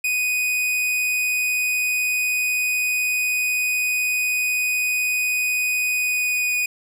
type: tone with pitch glide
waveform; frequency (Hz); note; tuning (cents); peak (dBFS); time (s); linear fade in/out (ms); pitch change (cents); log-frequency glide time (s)
45% pulse; 2489 to 2473; D#7 to D#7; 0 to -11; -19; 0.04-6.66; 5; -11; 5.94-6.52
effects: none

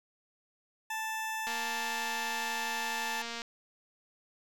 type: tone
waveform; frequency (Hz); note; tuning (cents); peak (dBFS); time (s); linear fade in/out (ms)
20% pulse; 880; A5; 0; -29; 0.9-3.22; 5
type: click train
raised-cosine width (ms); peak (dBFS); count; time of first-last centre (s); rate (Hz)
0.2; -22; 455; 1.47-3.418; 233
effects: none

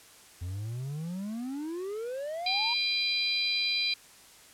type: exponential sweep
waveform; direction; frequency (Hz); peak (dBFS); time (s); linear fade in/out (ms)
triangle; up; 84.7 to 970; -31; 0.41-2.74; 10
type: harmonic tone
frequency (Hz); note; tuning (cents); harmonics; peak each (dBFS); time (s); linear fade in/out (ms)
801; G5; +37; 3 / 4 / 5 / 6; -31 / -39 / -29 / -34; 2.46-3.94; 5
effects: white hiss -54 dBFS RMS until 4.53 s + low-pass 11000 Hz 12 dB/octave

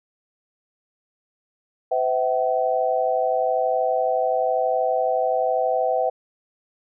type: tone cluster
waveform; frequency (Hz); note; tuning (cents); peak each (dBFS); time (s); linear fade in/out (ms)
sine; 509 / 650 / 762; C5 / E5 / G5; -48 / -24 / -49; -23; 1.91-6.1; 10
effects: none

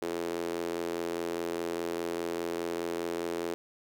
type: tone with high-pass filter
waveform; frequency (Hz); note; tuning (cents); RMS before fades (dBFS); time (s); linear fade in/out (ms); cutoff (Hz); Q
sawtooth; 84.9; F2; -48; -34; 0.02-3.54; 0; 380; 3.6
effects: none

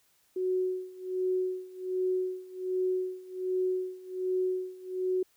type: tone with tremolo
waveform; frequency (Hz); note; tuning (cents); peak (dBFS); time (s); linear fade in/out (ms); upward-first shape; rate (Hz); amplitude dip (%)
sine; 370; F#4; 0; -25; 0.36-5.23; 5; sine; 1.3; 90
effects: white hiss -68 dBFS RMS until 5.36 s

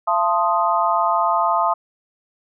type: chord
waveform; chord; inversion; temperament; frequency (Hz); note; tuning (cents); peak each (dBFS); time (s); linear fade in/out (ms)
sine; F dominant seventh; none; equal with one note detuned; 680.9 / 880 / 1046.5 / 1244.5; F5 / A5 / C6 / Eb6; -44 / 0 / 0 / 0; -21; 0.07-1.74; 10
effects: none

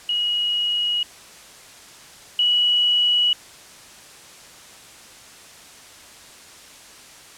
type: tone pair in turn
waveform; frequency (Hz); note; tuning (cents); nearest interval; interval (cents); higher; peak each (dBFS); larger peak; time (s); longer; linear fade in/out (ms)
sine; 2900 / 2930; F#7 / F#7; -35 / -18; unison; 17; second; -19 / -15; second; 0.09-1.03 / 2.39-3.33; neither; 2
effects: white hiss -44 dBFS RMS until 7.37 s + low-pass 9000 Hz 12 dB/octave

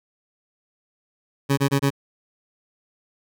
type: tone bursts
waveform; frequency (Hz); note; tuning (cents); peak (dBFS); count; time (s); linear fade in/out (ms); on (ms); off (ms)
20% pulse; 138.9; C#3; +4; -12; 4; 1.49-1.905; 20; 85; 25
effects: none

